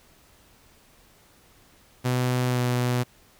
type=tone with pitch glide; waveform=sawtooth; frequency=125.4 to 123.53 Hz; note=B2 to B2; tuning=+27 to +1 cents; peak=-18 dBFS; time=2.04-3.04 s; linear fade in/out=20 ms; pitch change=-26 cents; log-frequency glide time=2.5-2.59 s; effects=pink hiss -57 dBFS RMS until 3.39 s